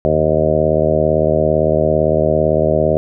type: harmonic tone with a mistuned harmonic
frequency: 77.78 Hz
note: D#2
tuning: in tune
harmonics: 1 / 2 / 3 / 4 / 5 / 6 / 7 / 8 / 9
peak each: -23 / -20 / -23 / -25 / -19 / -22 / -18 / -16 / -27 dBFS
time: 0.05-2.97 s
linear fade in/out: 0 ms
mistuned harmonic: 1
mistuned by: +88 cents
effects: none